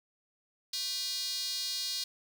square tone with high-pass filter, 220 Hz, A3, in tune, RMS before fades -35 dBFS, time 0.73-2.04 s, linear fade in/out 5 ms, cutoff 4300 Hz, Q 4.4, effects none

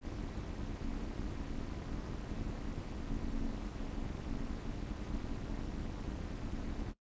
brown noise with amplitude modulation, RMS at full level -36 dBFS, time 0.01-6.94 s, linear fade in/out 50 ms, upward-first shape sine, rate 250 Hz, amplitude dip 90%, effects noise-tail reverb RT60 0.1 s tail -17 dB re dry + resampled to 16000 Hz

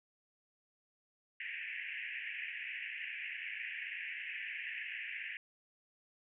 pink band-pass noise, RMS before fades -43 dBFS, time 1.4-5.37 s, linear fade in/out 2 ms, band 1700 to 2800 Hz, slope 96 dB/octave, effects none

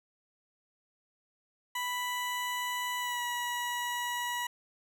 20% pulse tone with pitch glide, 987.8 to 968.6 Hz, B5 to B5, 0 to -34 cents, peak -27 dBFS, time 1.75-4.47 s, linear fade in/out 5 ms, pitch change -34 cents, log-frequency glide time 2.99-3.22 s, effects none

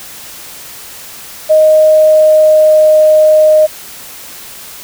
sine tone with pitch glide, 622.3 to 618.4 Hz, D#5 to D#5, 0 to -11 cents, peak -3 dBFS, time 1.49-3.67 s, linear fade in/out 20 ms, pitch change -11 cents, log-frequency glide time 1.6-2.89 s, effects white hiss -30 dBFS RMS until 4.83 s

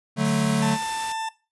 square chord, D major, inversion none, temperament equal, 146.83 / 185 / 220 Hz, D3 / F#3 / A3, 0 / 0 / 0 cents, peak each -25 / -26 / -24 dBFS, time 0.16-0.78 s, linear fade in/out 50 ms
white noise, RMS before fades -35 dBFS, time 0.25-1.12 s, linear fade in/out 0 ms
40% pulse tone, 889 Hz, A5, 18 cents sharp, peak -26 dBFS, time 0.62-1.29 s, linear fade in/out 5 ms
effects noise-tail reverb RT60 0.3 s tail -18 dB re dry + resampled to 24000 Hz

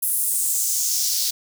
white noise with high-pass filter sweep, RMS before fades -22 dBFS, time 0.02-1.31 s, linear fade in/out 10 ms, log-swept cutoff 11000 to 4500 Hz, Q 2.5, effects none

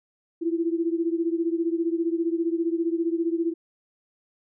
sine beating tone pair, 330 / 345 Hz, E4 / F4, +2 / -21 cents, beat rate 15 Hz, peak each -24 / -27 dBFS, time 0.41-3.54 s, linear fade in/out 20 ms, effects none

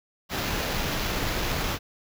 pink noise with sample-and-hold, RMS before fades -28 dBFS, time 0.29-1.79 s, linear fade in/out 50 ms, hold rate 8820 Hz, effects none

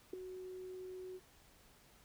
sine tone with ADSR envelope, 370.1 Hz, F#4, in tune, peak -34 dBFS, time 0.13-1.2 s, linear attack 6 ms, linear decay 4 ms, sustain -11 dB, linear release 42 ms, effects pink hiss -65 dBFS RMS until 2.04 s

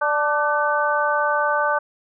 harmonic tone with a mistuned harmonic, 294.2 Hz, D4, 3 cents sharp, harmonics 2 / 3 / 4 / 5, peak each -23 / -23 / -23 / -23 dBFS, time 0.01-1.79 s, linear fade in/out 10 ms, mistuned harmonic 5, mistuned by +49 cents, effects none

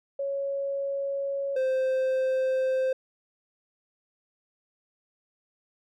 sine / triangle tone pair in turn, 554.4 / 521.9 Hz, C#5 / C5, 0 / -4 cents, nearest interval minor second, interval 104 cents, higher first, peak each -27 / -21 dBFS, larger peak second, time 0.19-1.56 / 1.56-2.93 s, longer neither, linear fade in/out 5 ms, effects none

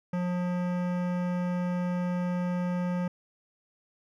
sine tone with hard clipping, 178.4 Hz, F3, 37 cents sharp, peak -29 dBFS, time 0.13-3.08 s, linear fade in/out 5 ms, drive 17 dB, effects none

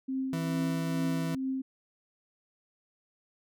sine tone with tremolo, 264.2 Hz, C4, 17 cents sharp, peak -28 dBFS, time 0.08-1.62 s, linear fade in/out 10 ms, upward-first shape triangle, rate 2.3 Hz, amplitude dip 60%
40% pulse tone, 164.81 Hz, E3, in tune, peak -30 dBFS, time 0.33-1.35 s, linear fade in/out 2 ms
effects none

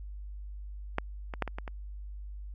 clicks, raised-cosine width 0.5 ms, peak -13 / -22 / -13 / -21 / -22 / -24 dBFS, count 6, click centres 0.984 / 1.338 / 1.423 / 1.477 / 1.585 / 1.678 s, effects added 50 Hz sine -39 dBFS peak until 2.54 s

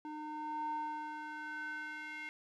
square tone with band-pass filter sweep, 304.6 Hz, D#4, 37 cents flat, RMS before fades -42 dBFS, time 0.05-2.29 s, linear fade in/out 0 ms, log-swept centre 650 to 2100 Hz, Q 4.6, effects none

